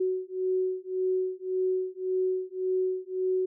sine beating tone pair, 371.2 / 373 Hz, F#4 / F#4, +6 / +14 cents, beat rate 1.8 Hz, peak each -29 dBFS, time 0-3.46 s, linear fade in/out 10 ms, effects none

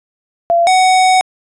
sine / square tone pair in turn, 683 / 745.7 Hz, F5 / F#5, -39 / +13 cents, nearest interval major second, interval 152 cents, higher second, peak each -8 dBFS, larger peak neither, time 0.5-0.67 / 0.67-1.21 s, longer second, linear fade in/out 0 ms, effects resampled to 22050 Hz

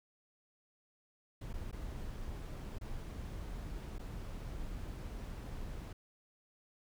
brown noise with dropouts, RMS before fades -43 dBFS, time 1.41-5.93 s, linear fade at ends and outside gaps 5 ms, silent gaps 1.531-1.538 / 1.714-1.726 / 2.785-2.811 / 3.984-3.993 s, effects none

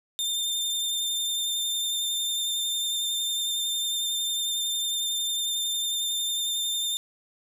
sawtooth tone with vibrato, 3600 Hz, A7, 39 cents sharp, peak -23 dBFS, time 0.19-6.97 s, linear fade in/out 0 ms, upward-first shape triangle, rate 11 Hz, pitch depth 17 cents each way, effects none

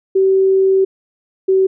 sine tone pair in turn, 383.6 / 381 Hz, G4 / G4, -37 / -49 cents, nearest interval unison, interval 12 cents, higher first, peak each -9 dBFS, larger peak neither, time 0.15-0.85 / 1.48-1.67 s, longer first, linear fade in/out 10 ms, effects none

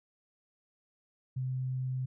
sine tone, 129.2 Hz, C3, 21 cents flat, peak -31 dBFS, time 1.36-2.06 s, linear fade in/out 10 ms, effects none

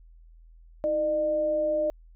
sine tone pair together, 320.5 / 605 Hz, E4 / D#5, -49 / -49 cents, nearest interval major seventh, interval 1100 cents, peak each -34 / -23 dBFS, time 0.84-1.9 s, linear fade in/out 0 ms, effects added 41 Hz sine -49 dBFS peak until 2.15 s

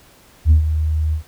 sine tone with ADSR envelope, 77.78 Hz, D#2, in tune, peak -4 dBFS, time 0.45-1.23 s, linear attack 59 ms, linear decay 110 ms, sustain -11 dB, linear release 100 ms, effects tanh soft clip ceiling -5 dBFS + pink hiss -49 dBFS RMS until 1.27 s

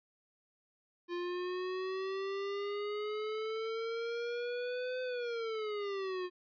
square exponential two-way sweep, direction up then down, 347.9 to 510 to 356.9 Hz, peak -36 dBFS, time 1.08-6.3 s, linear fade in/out 50 ms, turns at 5.02 s, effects resampled to 11025 Hz

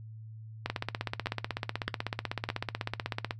two click trains, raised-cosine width 0.3 ms, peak -15 / -15 dBFS, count 4 / 43, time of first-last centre 0.66-2.489 / 0.7-3.309 s, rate 1.64 / 16.1 Hz, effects noise-tail reverb RT60 0.1 s tail -17 dB re dry + added 110 Hz sine -43 dBFS peak until 3.39 s

